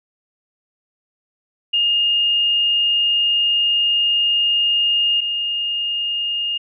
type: tone pair in turn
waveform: sine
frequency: 2835 / 2835 Hz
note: F7 / F7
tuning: +25 / +25 cents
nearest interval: unison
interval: 0 cents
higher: neither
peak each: -14 / -19 dBFS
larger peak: first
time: 1.73-5.21 / 5.21-6.58 s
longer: first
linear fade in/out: 10 ms
effects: none